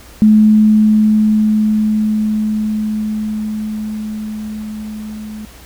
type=tone with level ramp; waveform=sine; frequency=214.6 Hz; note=A3; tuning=43 cents flat; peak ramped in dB=-4 to -25 dBFS; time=0.22-5.45 s; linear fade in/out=0 ms; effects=added 60 Hz sine -40 dBFS peak until 5.65 s + pink hiss -40 dBFS RMS until 5.65 s